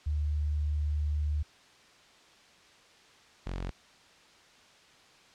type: tone pair in turn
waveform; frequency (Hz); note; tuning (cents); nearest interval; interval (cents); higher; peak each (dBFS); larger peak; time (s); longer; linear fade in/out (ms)
sine / sawtooth; 74.6 / 45.2; D2 / F#1; +28 / -40; major sixth; 868; first; -27 / -30; first; 0.06-1.43 / 3.46-3.71; first; 10
effects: white hiss -58 dBFS RMS until 5.34 s + low-pass 5000 Hz 12 dB/octave